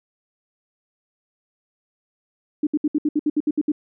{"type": "tone bursts", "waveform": "sine", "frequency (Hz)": 299.7, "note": "D4", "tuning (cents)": 35, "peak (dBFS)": -16, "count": 11, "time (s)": [2.63, 3.719], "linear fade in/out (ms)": 5, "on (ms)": 39, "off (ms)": 66, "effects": []}